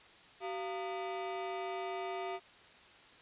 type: ring-modulated tone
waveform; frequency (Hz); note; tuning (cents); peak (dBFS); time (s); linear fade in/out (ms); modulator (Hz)
35% pulse; 537; C5; +45; -32; 0.4-2.4; 50; 156
effects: white hiss -58 dBFS RMS until 3.21 s + resampled to 8000 Hz